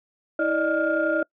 sine tone cluster, 323 / 584 / 615 / 1409 Hz, E4 / D5 / D#5 / F6, -35 / -10 / -20 / +15 cents, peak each -25 dBFS, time 0.39-1.23 s, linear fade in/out 5 ms, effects noise-tail reverb RT60 0.1 s tail -26 dB re dry + tanh soft clip ceiling -12 dBFS

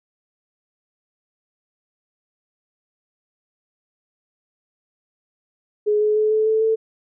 sine tone with pitch steps, 420 / 424.6 / 429.3 / 434.1 / 438.8 / 443.7 Hz, G#4 / G#4 / A4 / A4 / A4 / A4, +19 / +38 / -43 / -23 / -5 / +14 cents, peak -15 dBFS, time 5.86-6.76 s, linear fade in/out 20 ms, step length 150 ms, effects none

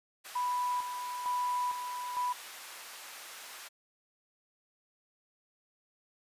pink high-pass noise, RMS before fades -47 dBFS, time 0.24-3.69 s, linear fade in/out 20 ms, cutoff 1000 Hz, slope 12 dB/octave
sine tone with tremolo, 987.8 Hz, B5, in tune, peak -29 dBFS, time 0.35-2.33 s, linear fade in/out 10 ms, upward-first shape square, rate 1.1 Hz, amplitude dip 55%
effects resampled to 32000 Hz

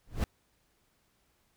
brown noise with exponential growth, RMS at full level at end -21 dBFS, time 0.06-0.24 s, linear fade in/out 1 ms, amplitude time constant 37 ms, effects pink hiss -72 dBFS RMS until 1.56 s

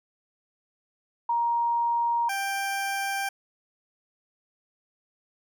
sine / 20% pulse tone pair in turn, 940 / 788.3 Hz, A#5 / G5, +14 / +9 cents, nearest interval minor third, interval 305 cents, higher first, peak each -22 dBFS, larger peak neither, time 1.29-2.29 / 2.29-3.29 s, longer neither, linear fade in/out 5 ms, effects none

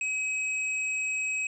sine tone with tanh clipping, 2545 Hz, D#7, 39 cents sharp, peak -29 dBFS, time 0.01-1.47 s, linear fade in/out 2 ms, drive 15 dB, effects resampled to 22050 Hz

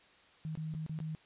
sine tone with dropouts, 157.3 Hz, D#3, 19 cents sharp, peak -36 dBFS, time 0.45-1.15 s, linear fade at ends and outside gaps 0 ms, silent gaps 0.553-0.574 / 0.739-0.749 / 0.864-0.895 / 0.989-1.002 s, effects white hiss -62 dBFS RMS until 1.25 s + resampled to 8000 Hz

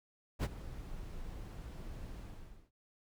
brown noise with ADSR envelope, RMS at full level -27 dBFS, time 0.39-2.71 s, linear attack 48 ms, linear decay 35 ms, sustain -18 dB, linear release 520 ms, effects none

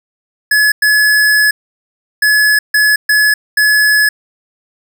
square tone bursts at uneven times, 1703 Hz, G#6, 43 cents sharp, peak -8 dBFS, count 6, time 0.51-0.72 / 0.82-1.51 / 2.22-2.59 / 2.74-2.96 / 3.09-3.34 / 3.57-4.09 s, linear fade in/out 5 ms, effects none

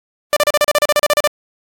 sawtooth tone bursts, 592 Hz, D5, 14 cents sharp, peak -6 dBFS, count 14, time 0.33-1.274 s, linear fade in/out 0 ms, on 34 ms, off 36 ms, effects AAC 48 kbps

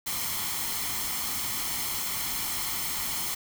white noise with comb filter, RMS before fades -31 dBFS, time 0.06-3.35 s, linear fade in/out 10 ms, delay 0.94 ms, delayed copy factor +0.55, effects none

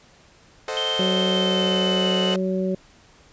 sawtooth chord, A diminished seventh, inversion none, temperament equal, 440 / 523.3 / 622.3 / 740 Hz, A4 / C5 / Eb5 / Gb5, 0 / 0 / 0 / 0 cents, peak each -27 / -26 / -28 / -31 dBFS, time 0.68-2.36 s, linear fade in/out 2 ms
sine tone with pitch glide, 3133 to 2962 Hz, G7 to F#7, -2 to +1 cents, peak -23 dBFS, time 0.77-2.34 s, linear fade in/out 0 ms, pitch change -97 cents, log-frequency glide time 1.28-2.11 s
harmonic tone, 187.4 Hz, F#3, 22 cents sharp, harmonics 1 / 2 / 3, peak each -23 / -26 / -28 dBFS, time 0.99-2.75 s, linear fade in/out 5 ms
effects pink hiss -53 dBFS RMS until 3.32 s + resampled to 16000 Hz

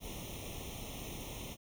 pink noise with comb filter, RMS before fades -44 dBFS, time 0-1.57 s, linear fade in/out 50 ms, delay 0.32 ms, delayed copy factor +1, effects none

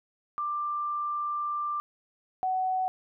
sine tone pair in turn, 1184 / 748 Hz, D6 / F#5, +14 / +19 cents, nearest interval minor sixth, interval 795 cents, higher first, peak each -28 / -25 dBFS, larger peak second, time 0.38-1.8 / 2.43-2.88 s, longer first, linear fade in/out 0 ms, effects none

